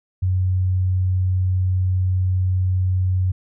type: tone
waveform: sine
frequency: 92.5 Hz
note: F#2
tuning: in tune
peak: -16 dBFS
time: 0.22-3.32 s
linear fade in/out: 10 ms
effects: none